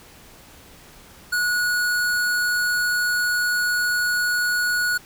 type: tone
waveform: square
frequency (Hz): 1459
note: F#6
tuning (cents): -25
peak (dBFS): -20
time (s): 1.32-4.98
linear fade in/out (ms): 10
effects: pink hiss -47 dBFS RMS until 5.05 s